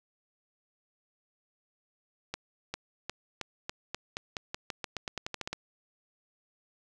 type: accelerating click train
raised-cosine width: 0.2 ms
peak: -17 dBFS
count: 19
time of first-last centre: 2.34-5.53 s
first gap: 400 ms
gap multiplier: 0.89
effects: none